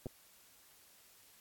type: clicks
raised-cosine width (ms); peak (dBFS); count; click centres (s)
2; -29; 2; 0.059 / 0.067
effects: white hiss -63 dBFS RMS until 1.4 s + AAC 64 kbps